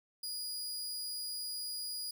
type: tone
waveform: sawtooth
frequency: 4894 Hz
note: D#8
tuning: 29 cents flat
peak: -35 dBFS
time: 0.23-2.11 s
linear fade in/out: 5 ms
effects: none